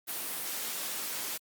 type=noise; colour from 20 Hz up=white; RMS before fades=-36 dBFS; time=0.07-1.38 s; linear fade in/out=20 ms; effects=high-pass 200 Hz 12 dB/octave + Opus 32 kbps